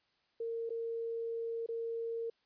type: tone with dropouts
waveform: sine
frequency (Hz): 459.5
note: A#4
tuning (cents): -25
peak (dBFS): -35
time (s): 0.4-2.3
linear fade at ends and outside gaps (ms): 5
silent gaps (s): 0.694-0.703 / 1.663-1.687
effects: white hiss -75 dBFS RMS until 2.45 s + resampled to 11025 Hz